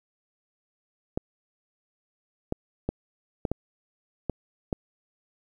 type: clicks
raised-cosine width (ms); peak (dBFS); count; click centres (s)
2; -13; 7; 1.175 / 2.524 / 2.89 / 3.452 / 3.516 / 4.297 / 4.728
effects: 9-bit